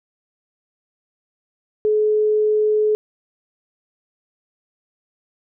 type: tone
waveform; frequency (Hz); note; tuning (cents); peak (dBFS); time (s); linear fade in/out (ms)
sine; 426.6; G#4; +46; -14; 1.85-2.95; 0
effects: none